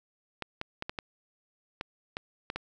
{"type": "clicks", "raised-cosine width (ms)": 0.3, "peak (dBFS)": -18, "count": 9, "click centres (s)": [0.423, 0.614, 0.824, 0.895, 0.988, 1.811, 2.169, 2.501, 2.56], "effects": []}